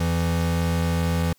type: tone pair together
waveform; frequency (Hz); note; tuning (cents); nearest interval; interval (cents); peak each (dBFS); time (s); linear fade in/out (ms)
square; 85 / 167.56; F2 / E3; -46 / +29; octave; 1175; -24; 0-1.33; 5
effects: white hiss -62 dBFS RMS until 1.38 s